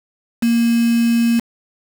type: tone with quantisation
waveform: sine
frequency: 233.1 Hz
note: A#3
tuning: in tune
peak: -12 dBFS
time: 0.42-1.4 s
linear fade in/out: 10 ms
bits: 4
effects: none